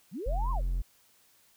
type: linear two-way sweep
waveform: sine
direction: up then down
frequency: 134.5 to 1088 to 457.8 Hz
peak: -34 dBFS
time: 0.11-0.62 s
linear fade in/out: 50 ms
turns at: 0.51 s
type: tone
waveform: triangle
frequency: 43.7 Hz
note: F1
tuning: 2 cents sharp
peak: -25 dBFS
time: 0.26-0.82 s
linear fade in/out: 10 ms
effects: white hiss -64 dBFS RMS until 1.56 s